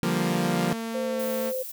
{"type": "chord", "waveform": "sawtooth", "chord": "G minor seventh", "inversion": "second", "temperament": "equal", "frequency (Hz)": [146.83, 174.61, 196, 233.1], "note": ["D3", "F3", "G3", "Bb3"], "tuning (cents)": [0, 0, 0, 0], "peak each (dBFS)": [-28, -22, -27, -24], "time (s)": [0.03, 0.73], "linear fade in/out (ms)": 0}
{"type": "tone with pitch glide", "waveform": "sawtooth", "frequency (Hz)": [227.1, 224.2], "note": ["A#3", "A3"], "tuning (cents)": [-45, 33], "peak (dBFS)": -26, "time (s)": [0.69, 1.53], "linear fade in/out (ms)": 50, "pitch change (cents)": -22, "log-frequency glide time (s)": [1, 1.24]}
{"type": "tone", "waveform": "sine", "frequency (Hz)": 518, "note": "C5", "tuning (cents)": -17, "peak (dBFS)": -27, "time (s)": [0.94, 1.63], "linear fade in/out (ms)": 10}
{"type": "noise", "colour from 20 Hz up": "violet", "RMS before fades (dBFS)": -37, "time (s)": [1.19, 1.72], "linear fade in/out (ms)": 10}
{"effects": []}